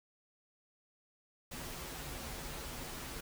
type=noise with comb filter; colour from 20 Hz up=pink; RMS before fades=-44 dBFS; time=1.51-3.21 s; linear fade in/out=10 ms; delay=10 ms; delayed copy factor=-0.6; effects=none

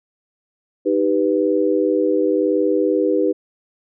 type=chord; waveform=sine; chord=Eb augmented; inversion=none; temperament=equal; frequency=311.1 / 392 / 493.9 Hz; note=Eb4 / G4 / B4; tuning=0 / 0 / 0 cents; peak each=-19 dBFS; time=0.85-3.33 s; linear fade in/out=20 ms; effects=none

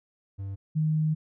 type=tone pair in turn; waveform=triangle / sine; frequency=98 / 155.57 Hz; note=G2 / D#3; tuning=0 / 0 cents; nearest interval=minor sixth; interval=800 cents; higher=second; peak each=-30 / -22 dBFS; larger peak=second; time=0.38-0.56 / 0.75-1.15 s; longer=second; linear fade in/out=20 ms; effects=none

